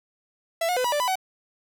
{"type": "tone with pitch steps", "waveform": "45% pulse", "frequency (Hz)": [665, 721, 504, 972, 588, 995, 753], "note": ["E5", "F#5", "B4", "B5", "D5", "B5", "F#5"], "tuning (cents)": [15, -45, 35, -28, 2, 13, 30], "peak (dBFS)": -22, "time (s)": [0.61, 1.156], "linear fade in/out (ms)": 5, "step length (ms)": 78, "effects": []}